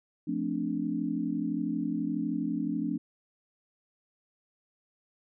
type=chord; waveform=sine; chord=D minor seventh; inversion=first; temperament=equal; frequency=174.61 / 220 / 261.6 / 293.7 Hz; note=F3 / A3 / C4 / D4; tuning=0 / 0 / 0 / 0 cents; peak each=-36 / -34 / -34 / -32 dBFS; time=0.27-2.98 s; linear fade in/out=10 ms; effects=none